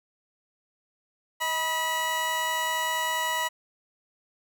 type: tone pair together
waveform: 20% pulse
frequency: 633 / 974.6 Hz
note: D#5 / B5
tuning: +30 / -23 cents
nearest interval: perfect fifth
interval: 747 cents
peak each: -30 / -21 dBFS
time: 1.4-3.49 s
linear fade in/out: 20 ms
effects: none